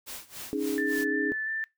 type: noise with tremolo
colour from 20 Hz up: white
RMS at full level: -39 dBFS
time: 0.06-1.05 s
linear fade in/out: 20 ms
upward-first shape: sine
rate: 3.5 Hz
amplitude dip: 90%
type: chord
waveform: sine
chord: C# suspended second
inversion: none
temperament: equal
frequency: 277.2 / 311.1 / 415.3 Hz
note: C#4 / D#4 / G#4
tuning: 0 / 0 / 0 cents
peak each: -31 dBFS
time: 0.53-1.32 s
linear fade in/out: 0 ms
type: tone with vibrato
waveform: sine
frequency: 1762 Hz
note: A6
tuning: 2 cents sharp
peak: -29 dBFS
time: 0.78-1.64 s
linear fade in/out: 0 ms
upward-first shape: square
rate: 2.9 Hz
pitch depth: 11 cents each way
effects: noise-tail reverb RT60 0.2 s tail -23 dB re dry